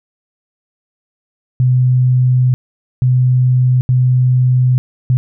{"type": "tone bursts at uneven times", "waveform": "sine", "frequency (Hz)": 126.7, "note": "B2", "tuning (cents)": 45, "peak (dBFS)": -8, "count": 4, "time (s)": [[1.6, 2.54], [3.02, 3.81], [3.89, 4.78], [5.1, 5.17]], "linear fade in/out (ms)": 0, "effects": []}